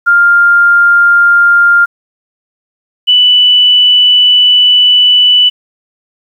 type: tone pair in turn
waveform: sine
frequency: 1400 / 2975 Hz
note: F6 / F#7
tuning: +4 / +9 cents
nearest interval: octave + minor second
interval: 1305 cents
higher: second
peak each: -3 dBFS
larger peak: neither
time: 0.06-1.86 / 3.07-5.5 s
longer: second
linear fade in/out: 20 ms
effects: 7-bit